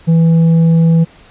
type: tone with tanh clipping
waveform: triangle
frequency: 164.7 Hz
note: E3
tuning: 1 cent flat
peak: -7 dBFS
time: 0.07-1.05 s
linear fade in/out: 20 ms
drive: 9 dB
effects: pink hiss -43 dBFS RMS until 1.3 s + resampled to 8000 Hz